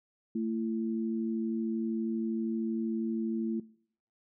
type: tone pair together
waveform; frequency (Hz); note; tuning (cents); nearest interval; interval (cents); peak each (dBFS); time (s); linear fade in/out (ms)
sine; 224.2 / 336.9; A3 / E4; +33 / +38; perfect fifth; 705; -30 / -35; 0.35-3.6; 5
effects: noise-tail reverb RT60 0.6 s tail -21 dB re dry